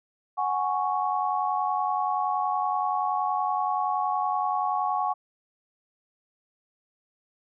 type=chord; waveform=sine; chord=F# suspended second; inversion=none; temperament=equal; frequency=740 / 830.6 / 1108.7 Hz; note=F#5 / G#5 / C#6; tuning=0 / 0 / 0 cents; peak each=-28 dBFS; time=0.37-5.14 s; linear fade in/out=20 ms; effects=none